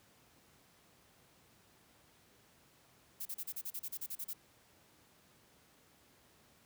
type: noise bursts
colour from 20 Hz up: violet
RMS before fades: -41 dBFS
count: 13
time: 3.2-4.335 s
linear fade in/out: 10 ms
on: 55 ms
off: 35 ms
effects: pink hiss -66 dBFS RMS until 6.65 s + high-pass 80 Hz 12 dB/octave